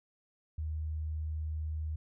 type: tone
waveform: sine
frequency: 77.78 Hz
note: D#2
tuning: in tune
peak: -33 dBFS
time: 0.58-1.96 s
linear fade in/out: 5 ms
effects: none